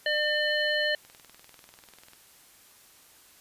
harmonic tone, 601 Hz, D5, 40 cents sharp, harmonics 1 / 3 / 5 / 7, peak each -29 / -27 / -31 / -34 dBFS, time 0.06-0.95 s, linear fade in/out 2 ms
click train, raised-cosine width 0.2 ms, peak -33 dBFS, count 23, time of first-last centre 1.05-2.134 s, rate 20.3 Hz
effects white hiss -56 dBFS RMS until 3.4 s + resampled to 32000 Hz

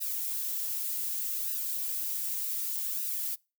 violet noise with flanger, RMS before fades -33 dBFS, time 0-3.36 s, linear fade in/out 20 ms, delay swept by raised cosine 0.9 to 6.1 ms, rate 0.66 Hz, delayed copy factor -0.6, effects noise-tail reverb RT60 0.3 s tail -25 dB re dry

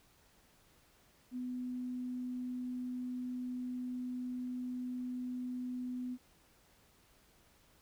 sine tone, 250 Hz, B3, 21 cents sharp, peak -37 dBFS, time 1.31-6.18 s, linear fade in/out 50 ms, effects pink hiss -67 dBFS RMS until 7.81 s

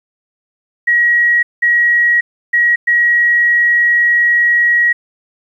sine tone bursts at uneven times, 1905 Hz, A#6, 37 cents sharp, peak -8 dBFS, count 4, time 0.87-1.43 / 1.62-2.21 / 2.53-2.76 / 2.87-4.93 s, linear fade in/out 10 ms, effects 8-bit

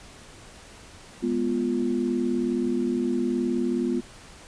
sine chord, F diminished, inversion first, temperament equal, 207.7 / 246.9 / 349.2 Hz, Ab3 / Cb4 / F4, 0 / 0 / 0 cents, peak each -30 / -25 / -27 dBFS, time 1.22-4.01 s, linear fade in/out 20 ms, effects pink hiss -47 dBFS RMS until 4.47 s + resampled to 22050 Hz

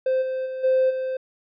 triangle tone with level steps, 520 Hz, C5, 11 cents flat, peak -16 / -22 / -26 / -13 / -22 dBFS, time 0.06-1.17 s, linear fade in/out 5 ms, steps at 0.21 / 0.45 / 0.63 / 0.89 s, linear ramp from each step 20 ms, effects tanh soft clip ceiling -12 dBFS + resampled to 11025 Hz

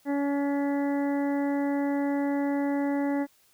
harmonic tone, 282.8 Hz, C#4, 35 cents sharp, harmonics 1 / 2 / 3 / 4 / 5 / 6 / 7, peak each -25 / -33 / -36 / -48 / -48 / -44 / -43 dBFS, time 0.05-3.27 s, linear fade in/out 50 ms, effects white hiss -63 dBFS RMS until 3.53 s

